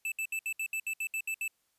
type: tone bursts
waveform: square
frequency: 2637 Hz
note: E7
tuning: in tune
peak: -32 dBFS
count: 11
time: 0.05-1.479 s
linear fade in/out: 2 ms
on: 69 ms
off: 67 ms
effects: white hiss -75 dBFS RMS until 1.78 s + resampled to 32000 Hz

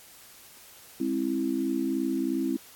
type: chord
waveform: sine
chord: Ab augmented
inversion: none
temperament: equal with one note detuned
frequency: 207.7 / 266.7 / 329.6 Hz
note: Ab3 / C4 / E4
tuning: 0 / +33 / 0 cents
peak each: -34 / -28 / -29 dBFS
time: 1-2.57 s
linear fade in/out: 5 ms
effects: white hiss -51 dBFS RMS until 2.75 s + AAC 64 kbps

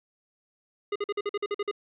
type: tone bursts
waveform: square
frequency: 410 Hz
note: G#4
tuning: 22 cents flat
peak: -27 dBFS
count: 10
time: 0.92-1.713 s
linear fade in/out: 5 ms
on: 37 ms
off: 47 ms
effects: resampled to 8000 Hz + 11-bit

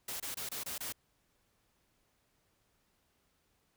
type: noise bursts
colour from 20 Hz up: white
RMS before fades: -40 dBFS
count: 6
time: 0.08-0.925 s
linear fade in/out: 5 ms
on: 120 ms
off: 25 ms
effects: pink hiss -75 dBFS RMS until 3.76 s

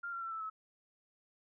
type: tone with pitch steps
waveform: sine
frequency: 1396.9 / 1370.5 / 1344.6 / 1319.3 / 1294.4 Hz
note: F6 / F6 / E6 / E6 / E6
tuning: 0 / -33 / +34 / +1 / -32 cents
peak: -38 dBFS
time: 0.03-0.5 s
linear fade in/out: 10 ms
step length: 94 ms
effects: none

